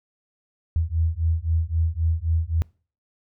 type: beating tone pair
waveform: sine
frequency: 80 / 83.8 Hz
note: D#2 / E2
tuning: +49 / +29 cents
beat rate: 3.8 Hz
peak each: -23 dBFS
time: 0.76-2.62 s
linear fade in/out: 0 ms
effects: noise-tail reverb RT60 0.4 s tail -25 dB re dry